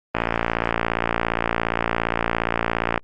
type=click train; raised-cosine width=0.5 ms; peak=-4 dBFS; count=163; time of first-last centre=0.15-2.977 s; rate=57.3 Hz; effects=Opus 24 kbps